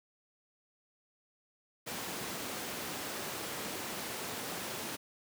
pink high-pass noise, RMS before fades -40 dBFS, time 1.86-4.97 s, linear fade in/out 20 ms, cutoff 200 Hz, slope 12 dB/octave, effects none

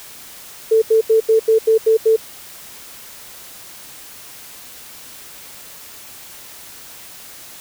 sine tone bursts, 444.1 Hz, A4, 16 cents sharp, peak -9 dBFS, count 8, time 0.71-2.164 s, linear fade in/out 10 ms, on 110 ms, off 82 ms, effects white hiss -38 dBFS RMS until 7.6 s

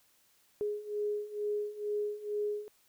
sine beating tone pair, 415.3 / 417.5 Hz, G#4 / G#4, 0 / +9 cents, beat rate 2.2 Hz, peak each -37 / -34 dBFS, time 0.61-2.68 s, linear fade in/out 0 ms, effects white hiss -68 dBFS RMS until 2.88 s

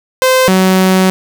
sawtooth tone pair in turn, 517 / 187.49 Hz, C5 / F#3, -21 / +23 cents, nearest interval octave + tritone, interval 1756 cents, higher first, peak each -3 dBFS, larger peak neither, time 0.22-0.48 / 0.48-1.1 s, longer second, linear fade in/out 0 ms, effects none

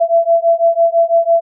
sine beating tone pair, 668 / 674 Hz, E5 / E5, +23 / +38 cents, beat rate 6 Hz, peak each -12 dBFS, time 0-1.41 s, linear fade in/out 20 ms, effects none

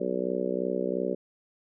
harmonic tone, 62.9 Hz, B1, 32 cents sharp, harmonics 3 / 4 / 5 / 6 / 7 / 8 / 9, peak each -35 / -35 / -37 / -32 / -33 / -35 / -34 dBFS, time 0-1.15 s, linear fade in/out 10 ms, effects none

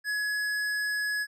triangle tone with hard clipping, 1687 Hz, G#6, 27 cents sharp, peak -29 dBFS, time 0.04-1.27 s, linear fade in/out 50 ms, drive 16 dB, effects none

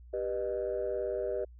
sine chord, G augmented, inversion none, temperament just, 392 / 490 / 612.5 Hz, G4 / B4 / D#5, 0 / -14 / -27 cents, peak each -34 dBFS, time 0.13-1.45 s, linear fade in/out 10 ms, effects tanh soft clip ceiling -24 dBFS + added 60 Hz sine -49 dBFS peak until 1.59 s

